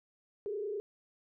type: tone with frequency modulation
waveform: sine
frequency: 414.6 Hz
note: G#4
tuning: 3 cents flat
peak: -34 dBFS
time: 0.46-0.8 s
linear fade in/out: 0 ms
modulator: 29.7 Hz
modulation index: 0.94
effects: none